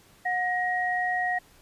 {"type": "tone pair together", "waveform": "sine", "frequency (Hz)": [727, 1887.8], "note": ["F#5", "A#6"], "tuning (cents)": [-31, 21], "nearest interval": "octave + perfect fourth", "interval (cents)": 1652, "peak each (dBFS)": [-27, -27], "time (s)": [0.25, 1.39], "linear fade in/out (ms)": 10, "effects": ["pink hiss -57 dBFS RMS until 1.61 s", "resampled to 32000 Hz"]}